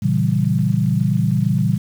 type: chord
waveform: sine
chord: A# diminished seventh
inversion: none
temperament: equal with one note detuned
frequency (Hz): 116.54 / 138.59 / 164.81 / 193.86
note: A#2 / C#3 / E3 / G3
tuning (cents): 0 / 0 / 0 / -19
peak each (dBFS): -20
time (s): 0.02-1.78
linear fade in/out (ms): 10
effects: 7-bit